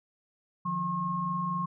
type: tone cluster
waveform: sine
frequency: 152.8 / 176.9 / 1078 Hz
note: D#3 / F3 / C#6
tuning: -31 / +23 / -49 cents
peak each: -39 / -33 / -30 dBFS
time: 0.65-1.66 s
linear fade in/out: 10 ms
effects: none